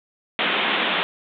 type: band-pass noise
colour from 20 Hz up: white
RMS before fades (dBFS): -22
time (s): 0.39-1.03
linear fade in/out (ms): 0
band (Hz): 170 to 3600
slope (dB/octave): 96
effects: none